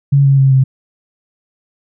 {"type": "tone with pitch steps", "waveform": "sine", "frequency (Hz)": [140, 137.44, 134.92, 132.45], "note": ["C#3", "C#3", "C#3", "C3"], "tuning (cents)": [18, -14, -46, 22], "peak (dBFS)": -6, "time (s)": [0.12, 0.64], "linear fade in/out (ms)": 10, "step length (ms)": 130, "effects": []}